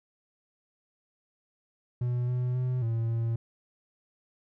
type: tone with pitch steps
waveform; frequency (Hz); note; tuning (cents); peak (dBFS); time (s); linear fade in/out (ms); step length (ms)
triangle; 122.6 / 124.6 / 126.6 / 114.3 / 115; B2 / B2 / B2 / A#2 / A#2; -12 / +16 / +43 / -34 / -23; -24; 2.01-3.36; 5; 270
effects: none